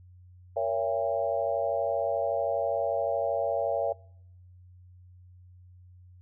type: chord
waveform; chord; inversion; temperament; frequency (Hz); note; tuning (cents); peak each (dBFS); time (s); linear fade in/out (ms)
sine; A# diminished seventh; none; just; 466.2 / 559.4 / 671.3 / 805.5; A#4 / C#5 / E5 / G5; 0 / +16 / +31 / +47; -34 / -29 / -30 / -35; 0.56-3.93; 10
effects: noise-tail reverb RT60 0.8 s tail -26 dB re dry + added 90 Hz sine -50 dBFS peak until 6.21 s